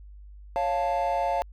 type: chord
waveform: triangle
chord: Db augmented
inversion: none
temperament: equal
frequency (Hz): 554.4 / 698.5 / 880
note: Db5 / F5 / A5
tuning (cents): 0 / 0 / 0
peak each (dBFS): -27 / -24 / -26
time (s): 0.56-1.42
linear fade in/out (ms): 0
effects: tanh soft clip ceiling -15 dBFS + added 50 Hz sine -43 dBFS peak until 1.52 s